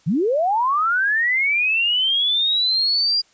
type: linear sweep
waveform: sine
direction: up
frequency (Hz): 130.81 to 4846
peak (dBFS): -16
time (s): 0.06-3.22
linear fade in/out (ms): 20
effects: white hiss -57 dBFS RMS until 3.33 s + resampled to 16000 Hz